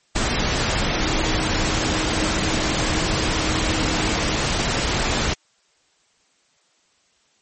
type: tone in noise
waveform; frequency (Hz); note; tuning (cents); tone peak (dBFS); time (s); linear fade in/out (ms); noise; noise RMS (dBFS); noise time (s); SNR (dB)
sine; 314.4; D#4; +18; -28; 0.97-4.38; 10; pink; -21; 0.15-5.34; -10
effects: white hiss -62 dBFS RMS until 7.41 s + MP3 32 kbps